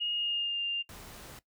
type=tone with pitch glide; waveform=sine; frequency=2863 to 2798 Hz; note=F7 to F7; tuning=+42 to +3 cents; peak=-29 dBFS; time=0-0.83 s; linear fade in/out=20 ms; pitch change=-39 cents; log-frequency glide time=0.13-0.62 s
type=noise; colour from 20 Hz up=pink; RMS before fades=-48 dBFS; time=0.89-1.39 s; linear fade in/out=2 ms
effects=noise-tail reverb RT60 0.1 s tail -17 dB re dry